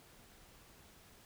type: silence
effects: pink hiss -61 dBFS RMS until 1.25 s